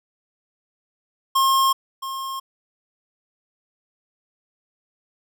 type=tone with echo; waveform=square; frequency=1072 Hz; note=C6; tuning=42 cents sharp; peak=-16 dBFS; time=1.35-1.73 s; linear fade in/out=10 ms; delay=670 ms; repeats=1; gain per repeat=-12 dB; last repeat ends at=2.4 s; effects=none